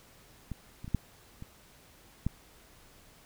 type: clicks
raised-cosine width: 5 ms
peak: -24 / -29 / -29 / -14 / -30 / -16 dBFS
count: 6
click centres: 0.517 / 0.845 / 0.879 / 0.947 / 1.424 / 2.266 s
effects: pink hiss -58 dBFS RMS until 3.25 s